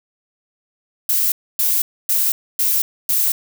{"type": "noise bursts", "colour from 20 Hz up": "violet", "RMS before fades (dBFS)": -17, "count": 5, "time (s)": [1.09, 3.32], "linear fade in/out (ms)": 2, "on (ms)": 230, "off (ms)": 270, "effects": []}